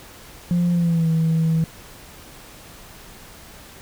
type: tone with pitch glide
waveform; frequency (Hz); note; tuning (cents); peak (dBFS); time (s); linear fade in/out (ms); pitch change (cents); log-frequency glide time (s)
sine; 174.61 to 161.98; F3 to E3; 0 to -30; -14; 0.51-1.64; 0; -130; 0.72-1.09
effects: tanh soft clip ceiling -14 dBFS + pink hiss -43 dBFS RMS until 3.81 s